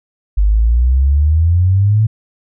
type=exponential sweep; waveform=sine; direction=up; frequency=49 to 112 Hz; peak=-8 dBFS; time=0.37-2.07 s; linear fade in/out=10 ms; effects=none